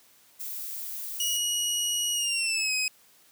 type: noise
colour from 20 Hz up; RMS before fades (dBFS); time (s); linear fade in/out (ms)
violet; -36; 0.39-1.38; 20
type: tone with pitch glide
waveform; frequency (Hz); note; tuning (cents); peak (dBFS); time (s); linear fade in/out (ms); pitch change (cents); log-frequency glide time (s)
20% pulse; 2903 to 2527; F#7 to D#7; -34 to +26; -20; 1.2-2.88; 2; -240; 2.13-2.73
effects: white hiss -59 dBFS RMS until 3.31 s + high-pass 100 Hz 12 dB/octave